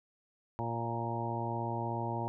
harmonic tone with a mistuned harmonic, 116.54 Hz, A#2, in tune, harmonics 1 / 2 / 3 / 4 / 5 / 6 / 7 / 8, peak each -37 / -42 / -41 / -47 / -44 / -43 / -41 / -39 dBFS, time 0.59-2.28 s, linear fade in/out 0 ms, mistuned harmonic 7, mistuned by +21 cents, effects none

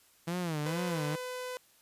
sawtooth tone with vibrato, 163.7 Hz, E3, 12 cents flat, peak -28 dBFS, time 0.27-1.16 s, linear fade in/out 10 ms, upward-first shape sine, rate 2.2 Hz, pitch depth 170 cents each way
sawtooth tone, 503 Hz, B4, 32 cents sharp, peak -33 dBFS, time 0.66-1.57 s, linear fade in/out 0 ms
effects white hiss -64 dBFS RMS until 1.81 s + resampled to 32000 Hz

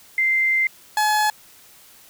sine / 30% pulse tone pair in turn, 2085 / 850.2 Hz, C7 / G#5, -7 / +40 cents, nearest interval octave + major third, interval 1553 cents, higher first, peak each -16 / -14 dBFS, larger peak second, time 0.18-0.67 / 0.97-1.3 s, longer first, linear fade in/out 2 ms, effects white hiss -49 dBFS RMS until 2.09 s

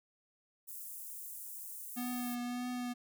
white high-pass noise, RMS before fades -46 dBFS, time 0.67-2.36 s, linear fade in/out 20 ms, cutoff 8300 Hz, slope 24 dB/octave
square tone with vibrato, 245.4 Hz, B3, 11 cents flat, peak -37 dBFS, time 1.96-2.94 s, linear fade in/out 20 ms, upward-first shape triangle, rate 1.7 Hz, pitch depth 23 cents each way
effects none

